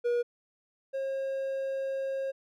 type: tone pair in turn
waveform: triangle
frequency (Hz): 480 / 538.8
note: B4 / C#5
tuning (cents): -49 / -49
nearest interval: major second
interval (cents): 200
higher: second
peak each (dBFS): -23 / -28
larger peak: first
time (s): 0.04-0.23 / 0.93-2.32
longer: second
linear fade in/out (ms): 20
effects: none